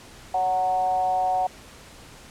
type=tone with frequency modulation; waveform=sine; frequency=740 Hz; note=F#5; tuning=in tune; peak=-20 dBFS; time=0.34-1.47 s; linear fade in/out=5 ms; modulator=180 Hz; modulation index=0.53; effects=pink hiss -46 dBFS RMS until 2.3 s + low-pass 10000 Hz 12 dB/octave